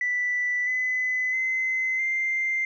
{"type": "tone with pitch steps", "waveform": "sine", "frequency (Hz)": [1975.5, 2014, 2052, 2092], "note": ["B6", "B6", "C7", "C7"], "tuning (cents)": [0, 33, -34, -1], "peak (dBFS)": -22, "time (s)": [0.01, 2.65], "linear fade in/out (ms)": 2, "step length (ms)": 660, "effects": ["tanh soft clip ceiling -18 dBFS"]}